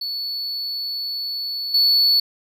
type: tone with level steps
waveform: triangle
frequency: 4435 Hz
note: C#8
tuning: in tune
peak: -23 / -12 dBFS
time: 0.01-2.2 s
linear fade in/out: 5 ms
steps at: 1.74 s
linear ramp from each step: 5 ms
effects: none